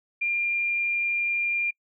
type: tone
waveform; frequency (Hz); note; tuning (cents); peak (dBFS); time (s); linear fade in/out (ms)
sine; 2396; D7; +34; -23; 0.21-1.71; 10
effects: noise-tail reverb RT60 0.1 s tail -25 dB re dry